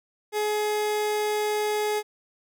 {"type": "tone", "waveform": "30% pulse", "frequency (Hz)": 421.8, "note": "G#4", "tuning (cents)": 27, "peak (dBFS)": -21, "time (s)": [0.32, 2.03], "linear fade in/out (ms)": 50, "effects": []}